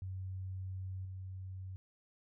sine tone with level steps, 94 Hz, F#2, 28 cents sharp, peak -39 / -42 dBFS, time 0.02-1.76 s, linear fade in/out 0 ms, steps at 1.05 s, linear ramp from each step 2 ms, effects none

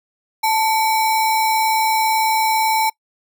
sine tone with sample-and-hold, 882 Hz, A5, 4 cents sharp, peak -14 dBFS, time 0.43-2.9 s, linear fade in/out 10 ms, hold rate 3150 Hz, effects noise-tail reverb RT60 0.1 s tail -23 dB re dry

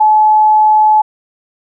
sine tone, 858 Hz, A5, 44 cents flat, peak -5 dBFS, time 0-1.02 s, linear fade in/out 10 ms, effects none

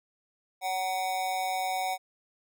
square tone with amplitude modulation, 749 Hz, F#5, 21 cents sharp, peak -26 dBFS, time 0.61-1.98 s, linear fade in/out 50 ms, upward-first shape sine, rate 191 Hz, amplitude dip 65%, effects none

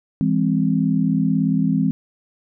sine chord, E augmented, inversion none, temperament equal with one note detuned, 164.81 / 203 / 261.6 Hz, E3 / G#3 / B#3, 0 / -39 / 0 cents, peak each -20 dBFS, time 0.21-1.91 s, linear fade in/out 0 ms, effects none

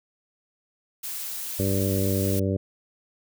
blue noise, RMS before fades -33 dBFS, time 1.03-2.4 s, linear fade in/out 10 ms
harmonic tone, 96.8 Hz, G2, 21 cents flat, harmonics 1 / 2 / 3 / 4 / 5 / 6, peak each -25 / -28 / -30 / -31 / -32 / -33 dBFS, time 1.59-2.57 s, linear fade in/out 5 ms
effects none

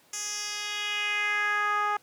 10% pulse tone with band-pass filter sweep, 415.3 Hz, G#4, in tune, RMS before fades -29 dBFS, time 0.13-1.97 s, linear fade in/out 5 ms, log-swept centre 7100 to 1000 Hz, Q 2.5, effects pink hiss -60 dBFS RMS until 2.02 s + high-pass 200 Hz 12 dB/octave

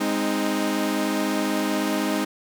sawtooth chord, Ab major, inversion none, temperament equal with one note detuned, 205.6 / 261.6 / 311.1 Hz, Ab3 / C4 / Eb4, -17 / 0 / 0 cents, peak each -23 / -24 / -21 dBFS, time 0-2.25 s, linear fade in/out 10 ms, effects none

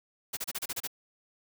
white noise bursts, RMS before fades -34 dBFS, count 8, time 0.33-0.875 s, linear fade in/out 10 ms, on 41 ms, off 31 ms, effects none

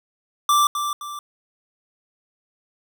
square tone with echo, 1174 Hz, D6, 1 cent flat, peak -15 dBFS, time 0.49-0.67 s, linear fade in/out 2 ms, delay 260 ms, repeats 2, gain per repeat -8 dB, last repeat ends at 1.19 s, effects none

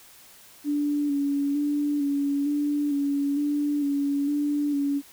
sine tone with vibrato, 287.2 Hz, D4, 39 cents flat, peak -22 dBFS, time 0.64-5.02 s, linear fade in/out 50 ms, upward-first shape square, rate 1.1 Hz, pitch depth 27 cents each way, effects white hiss -51 dBFS RMS until 5.12 s

